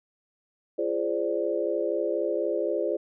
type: chord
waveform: sine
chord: D half-diminished seventh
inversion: first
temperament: equal with one note detuned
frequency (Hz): 342.4 / 415.3 / 523.3 / 587.3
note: F4 / Ab4 / C5 / D5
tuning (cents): -34 / 0 / 0 / 0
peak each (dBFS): -30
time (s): 0.78-2.97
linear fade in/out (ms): 10
effects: none